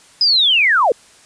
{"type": "linear sweep", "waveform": "sine", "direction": "down", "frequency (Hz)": [5080, 416.9], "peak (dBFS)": -10, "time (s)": [0.21, 0.92], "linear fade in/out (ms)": 2, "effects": ["white hiss -47 dBFS RMS until 1.25 s", "resampled to 22050 Hz"]}